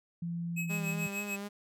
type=tone with pitch glide; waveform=sine; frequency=170.1 to 164.21 Hz; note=F3 to E3; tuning=-45 to -6 cents; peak=-33 dBFS; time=0.22-1.07 s; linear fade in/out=5 ms; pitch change=-61 cents; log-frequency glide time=0.53-0.88 s
type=tone with tremolo; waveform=square; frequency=2560 Hz; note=D#7; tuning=49 cents sharp; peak=-33 dBFS; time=0.56-1.37 s; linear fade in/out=20 ms; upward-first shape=triangle; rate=6.8 Hz; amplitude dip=90%
type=tone with vibrato; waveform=sawtooth; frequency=202.1 Hz; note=G#3; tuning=47 cents flat; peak=-34 dBFS; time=0.69-1.49 s; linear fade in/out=20 ms; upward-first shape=sine; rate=4.1 Hz; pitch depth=26 cents each way
effects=none